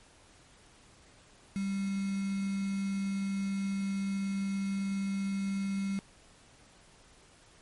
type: tone with quantisation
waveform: sine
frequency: 196 Hz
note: G3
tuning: in tune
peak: -30 dBFS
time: 1.56-5.99 s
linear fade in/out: 0 ms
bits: 7
effects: pink hiss -59 dBFS RMS until 7.61 s + MP3 48 kbps